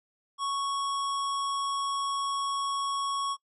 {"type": "tone", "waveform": "square", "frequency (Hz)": 1108.7, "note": "C#6", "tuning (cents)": 0, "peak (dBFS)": -29, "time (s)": [0.38, 3.37], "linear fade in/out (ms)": 50, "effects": ["noise-tail reverb RT60 0.1 s tail -26 dB re dry", "resampled to 24000 Hz"]}